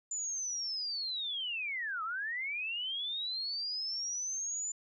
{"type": "linear two-way sweep", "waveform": "sine", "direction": "down then up", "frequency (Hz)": [7100, 1244.5, 7100], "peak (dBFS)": -34, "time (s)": [0.11, 4.72], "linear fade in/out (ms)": 5, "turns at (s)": 2.03, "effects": []}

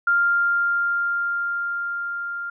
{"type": "tone with level ramp", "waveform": "sine", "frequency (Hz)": 1396.9, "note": "F6", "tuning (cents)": 0, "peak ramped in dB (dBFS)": [-15, -27], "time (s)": [0.07, 2.5], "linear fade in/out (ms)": 5, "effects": []}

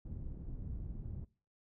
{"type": "low-pass noise", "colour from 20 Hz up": "pink", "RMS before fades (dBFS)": -43, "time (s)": [0.05, 1.25], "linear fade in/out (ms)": 5, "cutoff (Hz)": 160, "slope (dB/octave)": 12, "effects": ["noise-tail reverb RT60 0.4 s tail -23 dB re dry"]}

